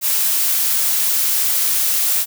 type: noise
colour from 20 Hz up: blue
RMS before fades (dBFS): -17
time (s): 0.01-2.26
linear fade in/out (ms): 50
effects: none